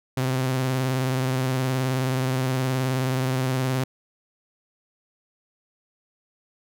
sawtooth tone with vibrato, 130 Hz, C3, 11 cents flat, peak -18 dBFS, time 0.17-3.84 s, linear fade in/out 5 ms, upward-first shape sine, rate 19 Hz, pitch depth 42 cents each way, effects none

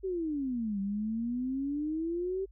sine exponential two-way sweep, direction down then up, 391.4 to 194.1 to 391.4 Hz, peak -30 dBFS, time 0.03-2.46 s, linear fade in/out 20 ms, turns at 0.8 s, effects added 50 Hz sine -52 dBFS peak until 2.51 s

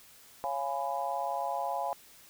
sine chord, C# dominant seventh, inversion none, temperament just, 554.4 / 693 / 831.5 / 997.9 Hz, C#5 / E#5 / G#5 / B5, 0 / -14 / +2 / +18 cents, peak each -38 / -35 / -34 / -38 dBFS, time 0.44-1.93 s, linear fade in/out 0 ms, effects white hiss -56 dBFS RMS until 2.29 s

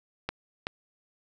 clicks, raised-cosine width 0.3 ms, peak -14 dBFS, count 2, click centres 0.29 / 0.669 s, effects none

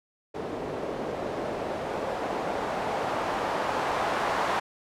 blue noise with low-pass filter sweep, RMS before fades -30 dBFS, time 0.34-4.6 s, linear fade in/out 10 ms, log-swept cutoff 430 to 970 Hz, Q 1.4, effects none

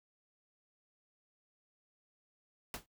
pink noise with exponential decay, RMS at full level -37 dBFS, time 2.74-2.86 s, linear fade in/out 1 ms, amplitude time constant 25 ms, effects noise-tail reverb RT60 0.1 s tail -20 dB re dry

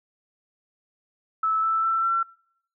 sine tone with pitch steps, 1307 / 1321.4 / 1336 / 1350.7 Hz, E6 / E6 / E6 / E6, -15 / +4 / +23 / +42 cents, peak -20 dBFS, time 1.43-2.23 s, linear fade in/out 5 ms, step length 200 ms, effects noise-tail reverb RT60 0.7 s tail -25 dB re dry

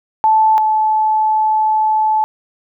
sine tone pair in turn, 874 / 866.5 Hz, A5 / A5, -12 / -27 cents, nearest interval unison, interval 15 cents, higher first, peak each -8 / -11 dBFS, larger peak first, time 0.24-0.58 / 0.58-2.24 s, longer second, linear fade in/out 0 ms, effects none

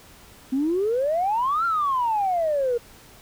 sine exponential two-way sweep, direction up then down, 253.9 to 1396.9 to 465 Hz, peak -19 dBFS, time 0.52-2.78 s, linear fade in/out 10 ms, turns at 1.65 s, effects tanh soft clip ceiling -15 dBFS + pink hiss -49 dBFS RMS until 3.21 s

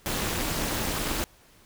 pink noise with amplitude modulation, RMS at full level -25 dBFS, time 0.06-1.24 s, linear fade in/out 0 ms, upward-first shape sine, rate 269 Hz, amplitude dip 90%, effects pink hiss -57 dBFS RMS until 1.65 s

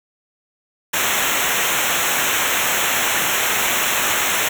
pink noise with comb filter, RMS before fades -19 dBFS, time 0.93-4.49 s, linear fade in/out 10 ms, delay 0.21 ms, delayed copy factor -1, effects none

